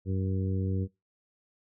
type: harmonic tone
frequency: 95 Hz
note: F#2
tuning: 46 cents sharp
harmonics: 1 / 2 / 3 / 4 / 5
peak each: -28 / -34 / -38 / -40 / -42 dBFS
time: 0.05-0.88 s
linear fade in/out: 50 ms
effects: noise-tail reverb RT60 0.2 s tail -21 dB re dry